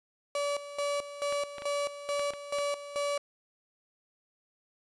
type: tone with tremolo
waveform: 35% pulse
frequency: 574 Hz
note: D5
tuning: 40 cents flat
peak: -27 dBFS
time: 0.35-3.18 s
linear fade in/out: 2 ms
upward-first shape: square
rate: 2.3 Hz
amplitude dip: 75%
type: clicks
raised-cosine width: 0.3 ms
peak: -24 dBFS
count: 6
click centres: 1.325 / 1.583 / 1.621 / 2.195 / 2.336 / 2.586 s
effects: resampled to 24000 Hz